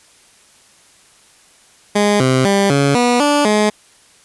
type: tone with pitch steps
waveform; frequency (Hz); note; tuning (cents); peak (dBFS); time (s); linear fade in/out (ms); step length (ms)
15% pulse; 206.2 / 130.2 / 198.6 / 140.6 / 243.2 / 291.4 / 211.2; G#3 / C3 / G3 / C#3 / B3 / D4 / G#3; -12 / -8 / +23 / +25 / -26 / -13 / +29; -5; 1.95-3.7; 10; 250
effects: white hiss -49 dBFS RMS until 4.24 s + resampled to 24000 Hz